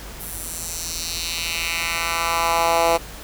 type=tone with high-pass filter sweep; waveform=10% pulse; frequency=167.3 Hz; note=E3; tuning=26 cents sharp; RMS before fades=-23 dBFS; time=0.19-2.98 s; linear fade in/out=20 ms; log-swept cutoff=12000 to 560 Hz; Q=1.6; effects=added 50 Hz sine -38 dBFS peak until 3.23 s + pink hiss -38 dBFS RMS until 3.23 s